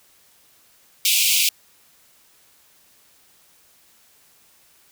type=high-pass noise; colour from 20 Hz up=pink; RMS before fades=-18 dBFS; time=1.05-1.49 s; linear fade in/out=2 ms; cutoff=2300 Hz; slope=96 dB/octave; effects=white hiss -56 dBFS RMS until 4.91 s